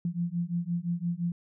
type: beating tone pair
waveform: sine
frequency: 169.7 / 175.5 Hz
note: F3 / F3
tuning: -49 / +9 cents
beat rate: 5.8 Hz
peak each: -31 dBFS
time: 0.05-1.32 s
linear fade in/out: 2 ms
effects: none